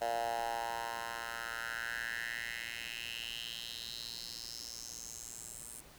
10% pulse tone with high-pass filter sweep, 116.54 Hz, A#2, in tune, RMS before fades -41 dBFS, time 0.01-5.81 s, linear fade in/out 10 ms, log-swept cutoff 660 to 9000 Hz, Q 4.3, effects pink hiss -57 dBFS RMS until 5.98 s

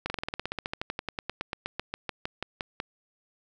slowing click train, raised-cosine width 0.3 ms, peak -15 dBFS, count 29, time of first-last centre 0.06-2.801 s, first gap 40 ms, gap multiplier 1.06, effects none

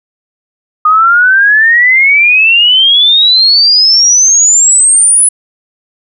sine exponential sweep, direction up, 1227 to 10220 Hz, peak -3 dBFS, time 0.85-5.29 s, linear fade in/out 5 ms, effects none

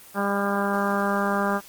harmonic tone, 200.3 Hz, G3, 38 cents sharp, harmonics 1 / 2 / 3 / 4 / 5 / 6 / 7 / 8, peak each -26 / -30 / -29 / -30 / -31 / -29 / -32 / -32 dBFS, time 0.14-1.61 s, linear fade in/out 50 ms, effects white hiss -47 dBFS RMS until 1.68 s + Opus 24 kbps

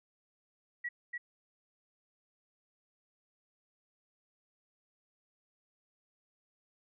sine tone with echo, 1929 Hz, B6, 41 cents flat, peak -34 dBFS, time 0.84-0.89 s, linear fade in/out 10 ms, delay 290 ms, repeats 1, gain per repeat -2 dB, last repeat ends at 1.18 s, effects none

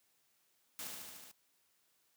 white noise with echo, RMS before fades -44 dBFS, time 0.79-0.87 s, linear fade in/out 0 ms, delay 74 ms, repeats 6, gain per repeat -2 dB, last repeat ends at 1.314 s, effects white hiss -75 dBFS RMS until 2.16 s + high-pass 100 Hz 12 dB/octave

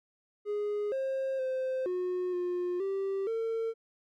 triangle tone with pitch steps, 414.9 / 533 / 520 / 362.8 / 356.2 / 390 / 452.7 Hz, G#4 / C5 / C5 / F#4 / F4 / G4 / A4, -2 / +32 / -11 / -34 / +34 / -9 / +49 cents, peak -27 dBFS, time 0.45-3.74 s, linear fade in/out 50 ms, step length 470 ms, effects tanh soft clip ceiling -23 dBFS

